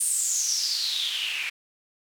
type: noise with band-pass filter sweep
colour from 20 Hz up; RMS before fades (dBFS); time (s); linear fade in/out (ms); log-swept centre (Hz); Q
white; -27; 0-1.5; 10; 9300 to 2300; 7.7
effects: none